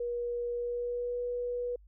sine tone with pitch glide, 479.6 to 487.4 Hz, A#4 to B4, +49 to -23 cents, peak -31 dBFS, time 0-1.76 s, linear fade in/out 5 ms, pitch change +28 cents, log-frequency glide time 0.53-1.2 s, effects added 50 Hz sine -54 dBFS peak until 1.87 s

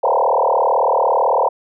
sine tone with frequency modulation, 730 Hz, F#5, 24 cents flat, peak -12 dBFS, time 0.03-1.49 s, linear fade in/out 10 ms, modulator 38 Hz, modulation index 6.6, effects none

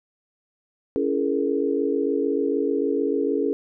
sine chord, A# half-diminished seventh, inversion first, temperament just, 279.7 / 335.6 / 419.5 / 466.2 Hz, C#4 / E4 / G#4 / A#4, +16 / +31 / +17 / 0 cents, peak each -25 / -28 / -24 / -27 dBFS, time 0.96-3.53 s, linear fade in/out 0 ms, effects none

